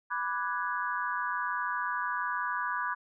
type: chord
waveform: sine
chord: G# half-diminished seventh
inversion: first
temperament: equal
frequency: 987.8 / 1174.7 / 1480 / 1661.2 Hz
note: B5 / D6 / F#6 / G#6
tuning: 0 / 0 / 0 / 0 cents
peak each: -34 / -35 / -36 / -36 dBFS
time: 0.1-2.95 s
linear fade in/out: 20 ms
effects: none